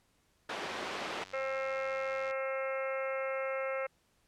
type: band-pass noise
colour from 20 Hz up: pink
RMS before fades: -39 dBFS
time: 0.49-1.24 s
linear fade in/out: 5 ms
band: 380 to 3300 Hz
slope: 12 dB/octave
type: click train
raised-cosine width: 0.2 ms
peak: -33 dBFS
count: 153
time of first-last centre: 0.7-2.31 s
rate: 94.4 Hz
type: harmonic tone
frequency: 266.9 Hz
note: C4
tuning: 35 cents sharp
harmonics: 2 / 3 / 4 / 5 / 6 / 7 / 8 / 9 / 10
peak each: -34 / -48 / -48 / -41 / -48 / -48 / -42 / -52 / -51 dBFS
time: 1.33-3.87 s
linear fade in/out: 10 ms
effects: pink hiss -72 dBFS RMS until 4.27 s + low-pass 12000 Hz 12 dB/octave